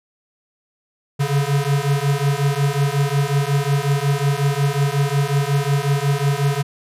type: beating tone pair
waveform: square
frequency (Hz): 138.59 / 144.09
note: C#3 / D3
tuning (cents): 0 / -33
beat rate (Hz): 5.5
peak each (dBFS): -20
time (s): 1.19-6.63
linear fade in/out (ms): 20
effects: resampled to 32000 Hz

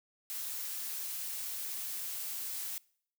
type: noise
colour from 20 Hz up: blue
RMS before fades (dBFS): -39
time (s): 0.3-2.78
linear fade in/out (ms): 0
effects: noise-tail reverb RT60 0.6 s tail -24 dB re dry

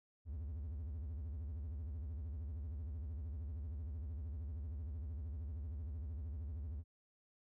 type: tone with vibrato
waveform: triangle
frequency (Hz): 75.4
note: D2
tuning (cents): +46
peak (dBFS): -39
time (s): 0.25-6.84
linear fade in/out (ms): 50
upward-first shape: sine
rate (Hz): 13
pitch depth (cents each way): 260
effects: none

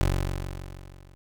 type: tone with level ramp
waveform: 20% pulse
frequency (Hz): 46.25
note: F#1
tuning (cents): 0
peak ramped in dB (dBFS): -15 to -45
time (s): 0.01-1.15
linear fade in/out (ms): 0
effects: none

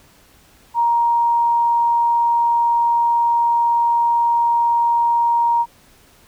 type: tone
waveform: sine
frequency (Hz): 939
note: A#5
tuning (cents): +12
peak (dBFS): -13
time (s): 0.74-5.66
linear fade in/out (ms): 50
effects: pink hiss -51 dBFS RMS until 6.27 s

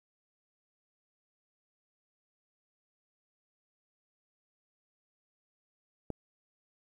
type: click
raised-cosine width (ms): 2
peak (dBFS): -22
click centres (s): 6.103
effects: 10-bit

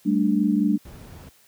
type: chord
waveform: sine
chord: G suspended second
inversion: none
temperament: just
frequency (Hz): 196 / 220.5 / 294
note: G3 / A3 / D4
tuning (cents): 0 / +4 / +2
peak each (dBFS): -22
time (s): 0.05-0.78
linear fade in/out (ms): 20
type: noise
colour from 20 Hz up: brown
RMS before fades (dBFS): -38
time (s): 0.85-1.29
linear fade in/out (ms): 5
effects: white hiss -57 dBFS RMS until 1.47 s + high-pass 60 Hz 12 dB/octave

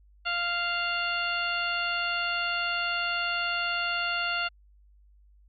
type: harmonic tone with a mistuned harmonic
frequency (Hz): 696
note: F5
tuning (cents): -6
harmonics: 1 / 2 / 3 / 4 / 5 / 6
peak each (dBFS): -36 / -30 / -37 / -31 / -40 / -38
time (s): 0.25-4.49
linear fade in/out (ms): 20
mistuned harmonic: 6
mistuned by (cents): +70
effects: added 50 Hz sine -55 dBFS peak until 5.48 s

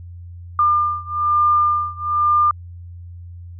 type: beating tone pair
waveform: sine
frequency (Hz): 1200 / 1201.1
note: D6 / D6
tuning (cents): +37 / +39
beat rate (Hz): 1.1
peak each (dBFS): -17 / -18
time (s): 0.59-2.51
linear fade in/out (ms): 2
effects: added 87 Hz sine -33 dBFS peak until 3.59 s

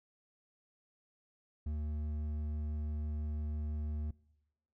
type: tone with hard clipping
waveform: triangle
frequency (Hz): 75.5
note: D2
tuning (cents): +48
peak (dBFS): -36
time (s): 1.66-4.11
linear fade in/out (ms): 5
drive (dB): 10
effects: noise-tail reverb RT60 0.9 s tail -23 dB re dry

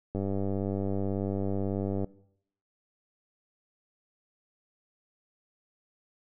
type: click train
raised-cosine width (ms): 2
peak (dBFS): -19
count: 187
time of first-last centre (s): 0.15-2.044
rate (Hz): 98.2
effects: noise-tail reverb RT60 0.7 s tail -20 dB re dry

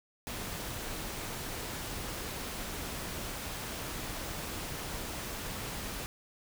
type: noise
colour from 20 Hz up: pink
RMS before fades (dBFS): -39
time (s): 0.27-6.06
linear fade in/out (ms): 0
effects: none

